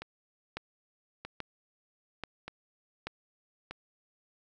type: two click trains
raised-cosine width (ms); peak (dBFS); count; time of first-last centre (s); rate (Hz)
0.3; -24 / -20; 4 / 4; 0.02-3.71 / 0.57-3.07; 0.813 / 1.2
effects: none